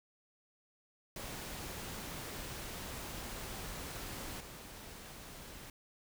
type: noise with level steps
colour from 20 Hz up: pink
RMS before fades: -44 / -50 dBFS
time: 1.16-5.7 s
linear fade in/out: 2 ms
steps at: 4.4 s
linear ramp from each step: 5 ms
effects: none